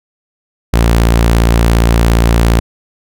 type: tone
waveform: sawtooth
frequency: 57.3 Hz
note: A#1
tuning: 29 cents flat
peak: -3 dBFS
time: 0.73-2.6 s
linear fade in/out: 10 ms
effects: none